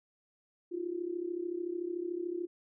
sine tone with amplitude modulation, 349.2 Hz, F4, in tune, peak -30 dBFS, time 0.71-2.47 s, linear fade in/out 20 ms, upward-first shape sine, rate 33.6 Hz, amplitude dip 80%, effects none

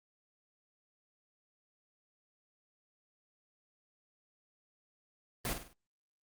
pink noise with echo, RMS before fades -35 dBFS, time 5.45-5.53 s, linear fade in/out 0 ms, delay 50 ms, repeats 4, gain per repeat -7 dB, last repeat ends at 5.73 s, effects Opus 24 kbps

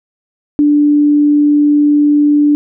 sine tone, 293.7 Hz, D4, in tune, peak -6 dBFS, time 0.59-2.55 s, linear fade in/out 0 ms, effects none

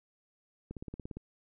click train, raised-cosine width 3 ms, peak -28 dBFS, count 9, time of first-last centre 0.71-1.17 s, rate 17.4 Hz, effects none

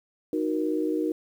sine chord, D# minor, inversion none, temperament equal with one note detuned, 311.1 / 370 / 471.3 Hz, D#4 / F#4 / A#4, 0 / 0 / +19 cents, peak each -26 / -30 / -30 dBFS, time 0.33-1.12 s, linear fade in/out 2 ms, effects 9-bit

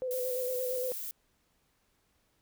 sine tone with vibrato, 506 Hz, B4, 42 cents sharp, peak -31 dBFS, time 0.02-0.92 s, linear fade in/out 0 ms, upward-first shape square, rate 8.7 Hz, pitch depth 28 cents each way
violet noise, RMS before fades -39 dBFS, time 0.11-1.11 s, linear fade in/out 0 ms
effects pink hiss -73 dBFS RMS until 2.41 s

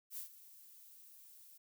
violet noise with ADSR envelope, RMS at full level -43 dBFS, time 0.1-1.58 s, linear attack 74 ms, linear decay 110 ms, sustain -16 dB, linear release 10 ms, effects none

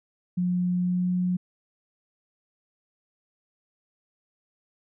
sine tone with pitch glide, 179.1 to 180.55 Hz, F3 to F#3, +44 to -42 cents, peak -22 dBFS, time 0.37-1.37 s, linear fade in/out 10 ms, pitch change +14 cents, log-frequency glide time 0.8-1.09 s, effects none

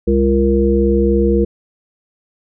harmonic tone with a mistuned harmonic, 66.9 Hz, C2, 39 cents sharp, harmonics 1 / 3 / 5 / 7, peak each -16 / -16 / -16 / -16 dBFS, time 0.07-1.45 s, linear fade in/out 10 ms, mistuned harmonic 5, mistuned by +51 cents, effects none

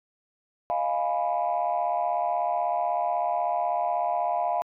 sine chord, F half-diminished seventh, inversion third, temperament equal, 622.3 / 698.5 / 830.6 / 987.8 Hz, Eb5 / F5 / Ab5 / Cb6, 0 / 0 / 0 / 0 cents, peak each -31 / -25 / -30 / -31 dBFS, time 0.7-4.62 s, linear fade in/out 0 ms, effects tanh soft clip ceiling -16 dBFS

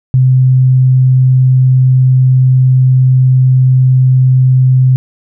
sine tone, 129.2 Hz, C3, 21 cents flat, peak -4 dBFS, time 0.14-4.96 s, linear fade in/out 0 ms, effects none

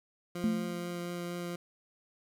20% pulse tone with vibrato, 174.6 Hz, F3, in tune, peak -31 dBFS, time 0.35-1.56 s, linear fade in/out 5 ms, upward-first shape triangle, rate 4.2 Hz, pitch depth 10 cents each way
sine tone with exponential decay, 220 Hz, A3, in tune, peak -24 dBFS, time 0.44-1.13 s, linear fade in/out 0 ms, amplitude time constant 150 ms
effects none

